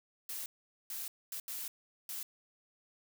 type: noise bursts at uneven times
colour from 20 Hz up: blue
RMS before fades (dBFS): -41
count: 5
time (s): 0.29-0.46 / 0.9-1.08 / 1.32-1.4 / 1.48-1.68 / 2.09-2.23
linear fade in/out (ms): 2
effects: none